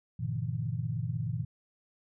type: chord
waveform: sine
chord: E half-diminished seventh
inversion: first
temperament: just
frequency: 98.89 / 118.67 / 148.33 / 164.81 Hz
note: G2 / Bb2 / D3 / E3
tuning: +16 / +31 / +18 / 0 cents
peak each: -38 / -33 / -37 / -38 dBFS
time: 0.19-1.45 s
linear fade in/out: 10 ms
effects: none